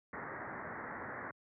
white low-pass noise, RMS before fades -44 dBFS, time 0.13-1.31 s, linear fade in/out 2 ms, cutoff 2000 Hz, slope 96 dB/octave, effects high-pass 100 Hz 12 dB/octave

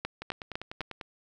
two click trains, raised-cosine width 0.3 ms, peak -22 / -16 dBFS, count 9 / 4, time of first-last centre 0.22-1.012 / 0.05-0.808 s, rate 10.1 / 3.96 Hz, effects none

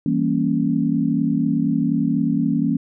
sine chord, E diminished seventh, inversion none, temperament equal, 164.81 / 196 / 233.1 / 277.2 Hz, E3 / G3 / Bb3 / Db4, 0 / 0 / 0 / 0 cents, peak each -23 / -25 / -21 / -21 dBFS, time 0.06-2.77 s, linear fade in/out 2 ms, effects none

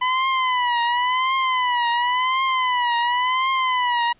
sawtooth tone with vibrato, 1001 Hz, B5, 23 cents sharp, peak -14 dBFS, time 0.01-4.13 s, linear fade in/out 10 ms, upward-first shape triangle, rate 0.93 Hz, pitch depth 110 cents each way, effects pink hiss -58 dBFS RMS until 4.19 s + resampled to 8000 Hz

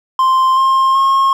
triangle tone with pitch steps, 1046.5 / 1062.9 / 1079.7 Hz, C6 / C6 / C#6, 0 / +27 / -46 cents, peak -7 dBFS, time 0.19-1.33 s, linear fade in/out 2 ms, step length 380 ms, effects none

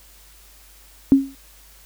sine tone with exponential decay, 272.2 Hz, C#4, 31 cents flat, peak -5 dBFS, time 1.12-1.35 s, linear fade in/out 0 ms, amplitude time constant 48 ms, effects added 50 Hz sine -50 dBFS peak until 1.85 s + white hiss -50 dBFS RMS until 1.85 s

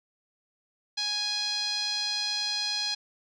5% pulse tone with low-pass filter, 830.6 Hz, G#5, in tune, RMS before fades -30 dBFS, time 0.97-2.95 s, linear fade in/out 10 ms, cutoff 4500 Hz, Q 6.2, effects none

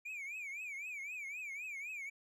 triangle tone with vibrato, 2349 Hz, D7, in tune, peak -40 dBFS, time 0.05-2.1 s, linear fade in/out 10 ms, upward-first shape triangle, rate 3.9 Hz, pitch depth 180 cents each way, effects none

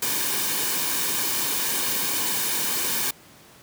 white noise with comb filter, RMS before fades -25 dBFS, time 0.02-3.11 s, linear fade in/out 5 ms, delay 1.5 ms, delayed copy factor -0.55, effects pink hiss -50 dBFS RMS until 3.62 s + high-pass 100 Hz 12 dB/octave

